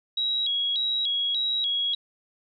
sine tone with vibrato, 3577 Hz, A7, 28 cents sharp, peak -23 dBFS, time 0.17-1.95 s, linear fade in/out 5 ms, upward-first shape square, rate 1.7 Hz, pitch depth 130 cents each way, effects none

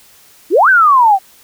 sine exponential two-way sweep, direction up then down, 291 to 1594 to 744 Hz, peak -5 dBFS, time 0.5-1.19 s, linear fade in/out 50 ms, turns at 0.69 s, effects white hiss -45 dBFS RMS until 1.43 s

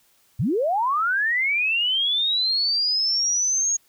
sine linear sweep, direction up, 89.1 to 6645 Hz, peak -19 dBFS, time 0.39-3.77 s, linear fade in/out 10 ms, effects white hiss -61 dBFS RMS until 3.88 s

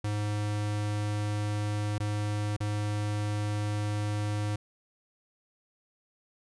square tone with dropouts, 104.5 Hz, G#2, 11 cents sharp, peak -29 dBFS, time 0.04-4.56 s, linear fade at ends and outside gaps 5 ms, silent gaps 1.982-2.001 / 2.566-2.604 s, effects resampled to 24000 Hz

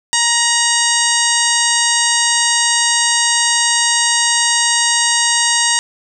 harmonic tone with a mistuned harmonic, 939 Hz, A#5, 12 cents sharp, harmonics 1 / 2 / 3 / 4 / 5 / 6 / 7 / 8 / 9, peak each -21 / -19 / -21 / -21 / -22 / -23 / -19 / -23 / -19 dBFS, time 0.13-5.79 s, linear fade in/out 0 ms, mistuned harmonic 3, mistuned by +41 cents, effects none

